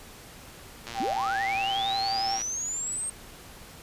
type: click train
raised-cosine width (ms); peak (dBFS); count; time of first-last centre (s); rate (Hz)
0.2; -20; 182; 0.87-2.417; 117
type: tone with vibrato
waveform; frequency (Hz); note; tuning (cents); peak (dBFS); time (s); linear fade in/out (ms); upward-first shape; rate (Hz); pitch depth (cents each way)
sine; 784; G5; 0; -27; 0.94-2.4; 50; sine; 11; 21
type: linear sweep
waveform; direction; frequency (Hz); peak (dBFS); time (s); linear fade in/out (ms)
sine; up; 194.9 to 8570; -29; 1-3.1; 5
effects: pink hiss -47 dBFS RMS until 3.82 s + resampled to 32000 Hz